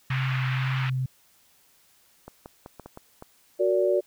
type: tone with vibrato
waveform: sine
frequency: 130.81 Hz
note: C3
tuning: in tune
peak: -24 dBFS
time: 0.1-1.06 s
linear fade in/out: 5 ms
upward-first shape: sine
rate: 2 Hz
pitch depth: 15 cents each way
type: band-pass noise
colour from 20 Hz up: white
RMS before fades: -34 dBFS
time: 0.1-0.9 s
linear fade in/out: 5 ms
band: 990 to 2600 Hz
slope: 24 dB/octave
type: clicks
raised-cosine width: 1 ms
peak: -26 dBFS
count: 7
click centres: 2.28 / 2.459 / 2.661 / 2.797 / 2.86 / 2.974 / 3.224 s
type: chord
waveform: sine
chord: Gb augmented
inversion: none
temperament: just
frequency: 370 / 462.5 / 578.1 Hz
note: Gb4 / Bb4 / D5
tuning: 0 / -14 / -27 cents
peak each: -23 / -28 / -23 dBFS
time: 3.59-4.01 s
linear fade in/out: 20 ms
effects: white hiss -61 dBFS RMS until 4.06 s